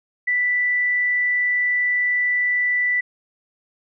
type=tone; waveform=sine; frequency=1975.5 Hz; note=B6; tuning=in tune; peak=-17 dBFS; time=0.27-3.01 s; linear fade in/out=10 ms; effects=none